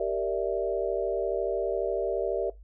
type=chord; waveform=sine; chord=E half-diminished seventh; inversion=first; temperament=equal; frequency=392 / 466.2 / 587.3 / 659.3 Hz; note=G4 / Bb4 / D5 / E5; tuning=0 / 0 / 0 / 0 cents; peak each=-31 dBFS; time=0-2.5 s; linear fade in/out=5 ms; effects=noise-tail reverb RT60 0.2 s tail -21 dB re dry + added 50 Hz sine -46 dBFS peak until 2.63 s